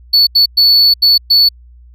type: tone bursts at uneven times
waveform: triangle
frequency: 4444 Hz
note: C#8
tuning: 4 cents sharp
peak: -4 dBFS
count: 5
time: 0.13-0.27 / 0.35-0.46 / 0.57-0.94 / 1.02-1.18 / 1.3-1.49 s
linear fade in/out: 10 ms
effects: added 60 Hz sine -37 dBFS peak until 1.94 s